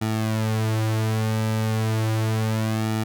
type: tone with flanger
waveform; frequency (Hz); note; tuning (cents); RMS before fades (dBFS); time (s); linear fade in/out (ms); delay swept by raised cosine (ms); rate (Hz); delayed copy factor
sawtooth; 110; A2; 0; -23; 0.01-3.04; 10; 1.9 to 6.3; 0.34; -0.75
effects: none